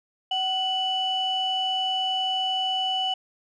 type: tone pair together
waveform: sine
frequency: 755 / 2969 Hz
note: F#5 / F#7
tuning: +35 / +5 cents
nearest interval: 2 octaves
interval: 2370 cents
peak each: -26 / -24 dBFS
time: 0.31-3.14 s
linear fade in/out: 5 ms
effects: tanh soft clip ceiling -17 dBFS